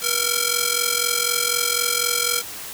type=ring-modulated tone; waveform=5% pulse; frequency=920 Hz; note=A#5; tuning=23 cents flat; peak=-4 dBFS; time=0.01-2.43 s; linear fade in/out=50 ms; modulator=438 Hz; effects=white hiss -34 dBFS RMS until 2.73 s